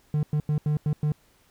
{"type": "tone bursts at uneven times", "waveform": "triangle", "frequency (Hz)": 150.1, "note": "D3", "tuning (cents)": 38, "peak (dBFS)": -19, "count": 6, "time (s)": [[0.14, 0.23], [0.33, 0.4], [0.49, 0.58], [0.66, 0.77], [0.86, 0.93], [1.03, 1.12]], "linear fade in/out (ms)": 2, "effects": ["pink hiss -62 dBFS RMS until 1.5 s"]}